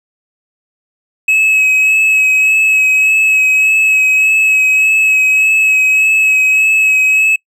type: tone with vibrato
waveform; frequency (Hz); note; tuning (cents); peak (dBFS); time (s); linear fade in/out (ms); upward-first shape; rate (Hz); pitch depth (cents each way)
triangle; 2567; E7; -47; -6; 1.28-7.36; 5; sine; 1.7; 19
effects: noise-tail reverb RT60 0.1 s tail -26 dB re dry